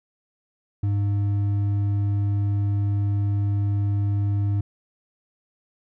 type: tone with hard clipping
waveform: triangle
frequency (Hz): 101.2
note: G#2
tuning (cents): -44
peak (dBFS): -21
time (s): 0.83-4.61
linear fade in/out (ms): 5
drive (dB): 8
effects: none